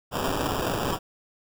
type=noise with sample-and-hold; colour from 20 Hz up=white; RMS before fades=-27 dBFS; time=0.11-0.99 s; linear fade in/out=50 ms; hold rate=2100 Hz; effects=none